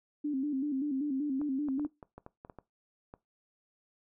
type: tone with vibrato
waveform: sine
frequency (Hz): 280.1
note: C#4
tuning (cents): +18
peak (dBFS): -29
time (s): 0.24-1.87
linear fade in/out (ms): 10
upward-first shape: square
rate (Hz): 5.2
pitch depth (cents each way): 91
type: clicks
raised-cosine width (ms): 1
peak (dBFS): -32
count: 11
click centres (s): 1.415 / 1.686 / 1.796 / 1.849 / 2.028 / 2.18 / 2.264 / 2.449 / 2.498 / 2.587 / 3.139
effects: noise-tail reverb RT60 0.2 s tail -20 dB re dry